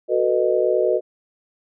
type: chord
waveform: sine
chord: B dominant seventh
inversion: second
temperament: just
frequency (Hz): 370.4 / 444.5 / 493.9 / 617.4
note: F#4 / A4 / B4 / D#5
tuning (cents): +2 / +18 / 0 / -14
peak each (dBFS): -21 / -23 / -21 / -21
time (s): 0.08-1.01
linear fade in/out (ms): 50
effects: none